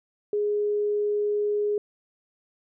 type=tone; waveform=sine; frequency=415.3 Hz; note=G#4; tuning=in tune; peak=-22 dBFS; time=0.33-1.78 s; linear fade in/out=2 ms; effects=none